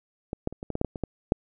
clicks, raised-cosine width 2 ms, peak -17 / -12 / -26 / -22 / -18 / -15 / -10 / -13 / -21 / -14 / -6 dBFS, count 11, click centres 0.331 / 0.474 / 0.526 / 0.629 / 0.703 / 0.754 / 0.814 / 0.847 / 0.958 / 1.037 / 1.321 s, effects none

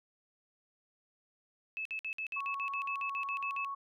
sine tone bursts, 2606 Hz, E7, 20 cents flat, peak -35 dBFS, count 14, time 1.77-3.647 s, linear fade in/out 0 ms, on 83 ms, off 55 ms
sine tone, 1108.7 Hz, C#6, in tune, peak -36 dBFS, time 2.36-3.75 s, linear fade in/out 10 ms
effects none

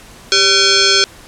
sine tone with frequency modulation, 562 Hz, C#5, 24 cents sharp, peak -8 dBFS, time 0.32-1.04 s, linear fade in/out 0 ms, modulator 956 Hz, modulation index 5.8, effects pink hiss -39 dBFS RMS until 1.27 s + low-pass 11000 Hz 12 dB/octave

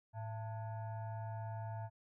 sine tone with frequency modulation, 108 Hz, A2, 32 cents flat, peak -40 dBFS, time 0.13-1.9 s, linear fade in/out 50 ms, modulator 783 Hz, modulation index 0.71, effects none

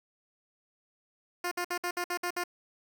10% pulse tone bursts, 353.4 Hz, F4, 21 cents sharp, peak -22 dBFS, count 8, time 1.44-2.438 s, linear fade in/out 5 ms, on 74 ms, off 58 ms, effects none

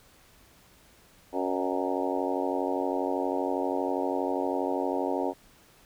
harmonic tone with a mistuned harmonic, 92.5 Hz, F#2, in tune, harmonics 3 / 4 / 5 / 6 / 7 / 8 / 9 / 10, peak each -32 / -33 / -34 / -35 / -35 / -36 / -37 / -37 dBFS, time 1.32-5.34 s, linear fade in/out 50 ms, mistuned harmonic 7, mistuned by -42 cents, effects pink hiss -58 dBFS RMS until 5.85 s

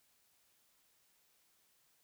silence, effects white hiss -73 dBFS RMS until 2.03 s

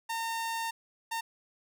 sawtooth tone bursts at uneven times, 912 Hz, A#5, 38 cents flat, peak -28 dBFS, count 2, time 0.09-0.71 / 1.11-1.21 s, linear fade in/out 10 ms, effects none

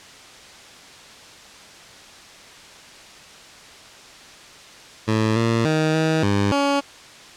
15% pulse tone with pitch steps, 109.8 / 115 / 156.4 / 158.9 / 100.7 / 281.4 Hz, A2 / A#2 / D#3 / D#3 / G2 / C#4, -3 / -23 / +9 / +37 / +47 / +26 cents, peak -11 dBFS, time 5.07-6.81 s, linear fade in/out 20 ms, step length 290 ms, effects white hiss -43 dBFS RMS until 7.36 s + low-pass 6000 Hz 12 dB/octave

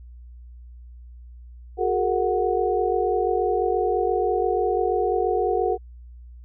sine tone cluster, 366.4 / 415 / 461 / 737 Hz, F#4 / G#4 / A#4 / F#5, -17 / -1 / -19 / -7 cents, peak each -25 dBFS, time 1.77-5.78 s, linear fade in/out 50 ms, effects added 60 Hz sine -40 dBFS peak until 6.44 s

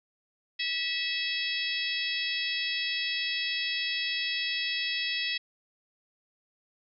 harmonic tone with a mistuned harmonic, 650 Hz, E5, 24 cents flat, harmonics 3 / 4 / 5 / 6 / 7 / 8, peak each -35 / -34 / -34 / -36 / -39 / -38 dBFS, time 0.59-5.38 s, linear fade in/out 10 ms, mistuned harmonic 5, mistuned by +30 cents, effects none

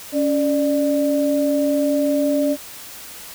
sine tone pair together, 281.2 / 593.8 Hz, C#4 / D5, +25 / +19 cents, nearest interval octave + minor second, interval 1294 cents, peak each -18 / -19 dBFS, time 0.12-2.57 s, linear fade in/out 50 ms, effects white hiss -37 dBFS RMS until 3.34 s

